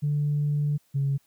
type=tone pair in turn; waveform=sine; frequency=146.83 / 138.81 Hz; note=D3 / C#3; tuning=0 / +3 cents; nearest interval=minor second; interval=97 cents; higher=first; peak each=-21 / -21 dBFS; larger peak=neither; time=0.02-0.78 / 0.94-1.18 s; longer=first; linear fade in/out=20 ms; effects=tanh soft clip ceiling -18 dBFS + white hiss -66 dBFS RMS until 1.26 s